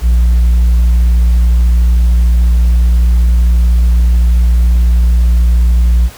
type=tone with tanh clipping; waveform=sine; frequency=59.2 Hz; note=A#1; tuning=27 cents sharp; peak=-6 dBFS; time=0.01-6.1 s; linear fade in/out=50 ms; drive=2 dB; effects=pink hiss -34 dBFS RMS until 6.17 s